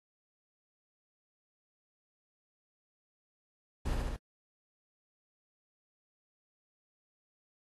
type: noise with echo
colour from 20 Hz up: brown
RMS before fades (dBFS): -32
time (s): 3.85-3.95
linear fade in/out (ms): 10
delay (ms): 72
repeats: 3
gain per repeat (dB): -2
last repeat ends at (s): 4.166
effects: AAC 32 kbps